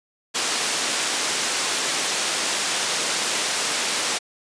white band-pass noise, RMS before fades -24 dBFS, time 0.34-4.19 s, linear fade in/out 20 ms, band 250 to 7500 Hz, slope 12 dB/octave, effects resampled to 22050 Hz

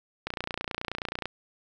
click train, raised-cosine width 0.3 ms, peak -15 dBFS, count 30, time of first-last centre 0.27-1.256 s, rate 29.4 Hz, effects none

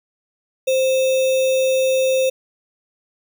sine tone with sample-and-hold, 524 Hz, C5, 2 cents sharp, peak -14 dBFS, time 0.67-2.3 s, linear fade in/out 10 ms, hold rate 3150 Hz, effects none

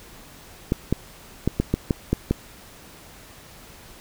clicks, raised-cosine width 3 ms, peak -6 dBFS, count 8, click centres 0.721 / 0.926 / 1.476 / 1.6 / 1.74 / 1.908 / 2.13 / 2.31 s, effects pink hiss -46 dBFS RMS until 4 s

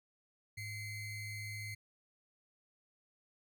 square ring-modulated tone, 1088 Hz, C#6, 33 cents flat, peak -39 dBFS, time 0.57-1.75 s, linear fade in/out 10 ms, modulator 981 Hz, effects none

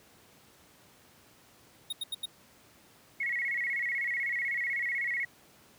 square tone bursts, 3729 Hz, A#7, in tune, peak -32 dBFS, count 4, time 1.9-2.257 s, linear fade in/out 5 ms, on 27 ms, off 83 ms
sine tone with vibrato, 2048 Hz, C7, 38 cents flat, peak -29 dBFS, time 3.2-5.25 s, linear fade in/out 5 ms, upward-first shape square, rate 16 Hz, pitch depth 110 cents each way
effects pink hiss -59 dBFS RMS until 5.78 s + high-pass 100 Hz 12 dB/octave

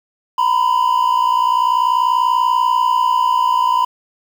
triangle tone pair together, 946 / 1006.4 Hz, A#5 / B5, +25 / +32 cents, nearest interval minor second, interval 107 cents, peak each -15 / -12 dBFS, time 0.38-3.85 s, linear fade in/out 5 ms, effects 7-bit

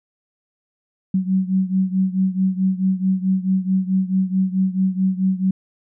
sine beating tone pair, 187.2 / 191.8 Hz, F#3 / G3, +20 / -37 cents, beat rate 4.6 Hz, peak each -18 / -21 dBFS, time 1.14-5.51 s, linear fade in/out 5 ms, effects none

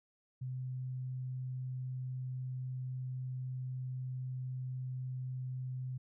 sine tone, 128.3 Hz, C3, 34 cents flat, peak -37 dBFS, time 0.41-5.98 s, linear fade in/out 10 ms, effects none

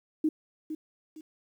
sine tone with echo, 311.1 Hz, D#4, in tune, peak -22 dBFS, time 0.24-0.29 s, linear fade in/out 5 ms, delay 460 ms, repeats 2, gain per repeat -10 dB, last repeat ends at 1.21 s, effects 10-bit

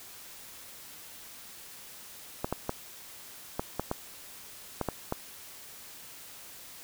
clicks, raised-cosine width 1 ms, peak -15 dBFS, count 9, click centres 2.445 / 2.526 / 2.694 / 3.595 / 3.796 / 3.914 / 4.813 / 4.887 / 5.124 s, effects white hiss -48 dBFS RMS until 6.83 s

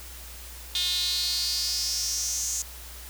sawtooth tone with high-pass filter sweep, 359 Hz, F4, 48 cents sharp, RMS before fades -28 dBFS, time 0.75-2.62 s, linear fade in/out 2 ms, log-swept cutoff 3600 to 6700 Hz, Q 5.9, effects added 60 Hz sine -43 dBFS peak until 3.09 s + white hiss -44 dBFS RMS until 3.09 s

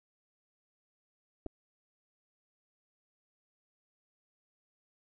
clicks, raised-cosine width 2 ms, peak -27 dBFS, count 2, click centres 1.462 / 1.465 s, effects none

